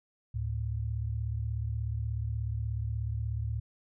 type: tone pair together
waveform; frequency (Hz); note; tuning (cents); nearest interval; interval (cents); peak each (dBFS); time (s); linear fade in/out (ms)
sine; 73.42 / 110.01; D2 / A2; 0 / 0; perfect fifth; 700; -34 / -32; 0.34-3.6; 10
effects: none